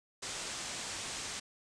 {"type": "low-pass noise", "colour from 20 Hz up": "white", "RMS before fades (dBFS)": -41, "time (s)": [0.22, 1.4], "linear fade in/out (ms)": 10, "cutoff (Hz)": 8600, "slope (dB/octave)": 48, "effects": []}